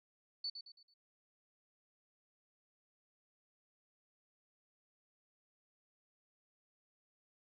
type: tone with echo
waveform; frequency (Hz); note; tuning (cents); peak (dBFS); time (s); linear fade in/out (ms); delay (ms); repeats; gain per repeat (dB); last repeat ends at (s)
sine; 4480; C#8; +18; -37; 0.44-0.5; 5; 110; 4; -8; 0.94
effects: none